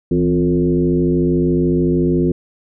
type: tone with frequency modulation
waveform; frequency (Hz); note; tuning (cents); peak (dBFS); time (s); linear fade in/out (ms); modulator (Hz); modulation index
sine; 258.1; C4; -23; -12; 0.11-2.32; 5; 93.8; 1.5
effects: none